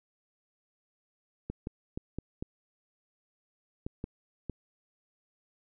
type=clicks; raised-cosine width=3 ms; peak=-22 dBFS; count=8; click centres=1.5 / 1.671 / 1.975 / 2.186 / 2.425 / 3.865 / 4.041 / 4.497 s; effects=none